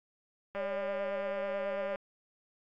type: tone with vibrato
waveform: sine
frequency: 577 Hz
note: D5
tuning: 31 cents flat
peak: -33 dBFS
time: 0.55-1.96 s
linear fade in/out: 10 ms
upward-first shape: sine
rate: 9.1 Hz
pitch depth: 63 cents each way
type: click train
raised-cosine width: 0.5 ms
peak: -27 dBFS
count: 284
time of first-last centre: 0.55-1.958 s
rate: 201 Hz
effects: AAC 64 kbps